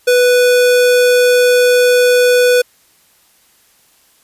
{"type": "tone", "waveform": "square", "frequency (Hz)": 493.9, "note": "B4", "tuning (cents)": 0, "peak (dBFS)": -8, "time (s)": [0.07, 2.62], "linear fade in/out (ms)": 10, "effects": ["white hiss -52 dBFS RMS until 4.23 s", "resampled to 32000 Hz"]}